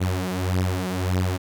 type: beating tone pair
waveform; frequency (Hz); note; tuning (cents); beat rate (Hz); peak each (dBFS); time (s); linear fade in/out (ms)
sawtooth; 91.2 / 92.9; F#2 / F#2; -24 / +7; 1.7; -21; 0-1.38; 20
effects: none